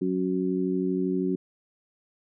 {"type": "harmonic tone", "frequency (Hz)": 92.6, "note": "F#2", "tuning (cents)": 2, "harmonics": [2, 3, 4], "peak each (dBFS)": [-28, -28, -28], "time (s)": [0.01, 1.36], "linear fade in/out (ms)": 10, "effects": []}